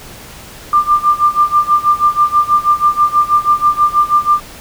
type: tone with tremolo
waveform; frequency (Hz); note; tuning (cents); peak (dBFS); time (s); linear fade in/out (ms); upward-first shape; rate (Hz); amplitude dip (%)
sine; 1192; D6; +25; -5; 0.73-4.4; 2; sine; 6.2; 90
effects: pink hiss -34 dBFS RMS until 4.6 s